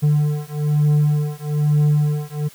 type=beating tone pair; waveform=triangle; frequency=148.3 / 149.4 Hz; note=D3 / D3; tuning=+17 / +30 cents; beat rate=1.1 Hz; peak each=-16 dBFS; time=0.02-2.49 s; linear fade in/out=20 ms; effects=white hiss -46 dBFS RMS until 2.54 s